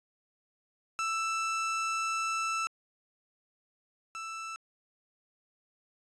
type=tone pair in turn; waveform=30% pulse; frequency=1324 / 1324 Hz; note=E6 / E6; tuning=+7 / +7 cents; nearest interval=unison; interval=0 cents; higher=neither; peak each=-27 / -35 dBFS; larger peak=first; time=0.99-2.67 / 4.15-4.56 s; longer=first; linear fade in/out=0 ms; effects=resampled to 22050 Hz